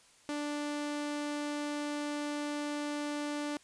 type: tone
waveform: sawtooth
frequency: 293.7 Hz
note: D4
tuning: in tune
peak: -30 dBFS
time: 0.29-3.57 s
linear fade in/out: 0 ms
effects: white hiss -62 dBFS RMS until 3.63 s + resampled to 22050 Hz